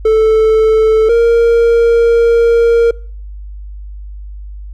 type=tone pair in turn; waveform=triangle; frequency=439.4 / 465.5 Hz; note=A4 / A#4; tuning=-2 / -2 cents; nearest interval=minor second; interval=100 cents; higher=second; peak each=-4 dBFS; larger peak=neither; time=0.05-1.09 / 1.09-2.91 s; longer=second; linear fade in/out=5 ms; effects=noise-tail reverb RT60 0.5 s tail -25 dB re dry + added 50 Hz sine -25 dBFS peak until 4.73 s